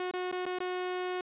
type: tone with dropouts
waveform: sawtooth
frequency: 364.2 Hz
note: F#4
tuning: 27 cents flat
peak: -28 dBFS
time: 0-1.21 s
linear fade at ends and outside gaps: 2 ms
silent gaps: 0.112-0.137 / 0.315-0.325 / 0.455-0.463 / 0.587-0.603 s
effects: resampled to 8000 Hz